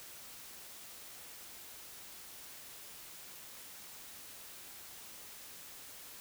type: silence
effects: white hiss -51 dBFS RMS until 6.2 s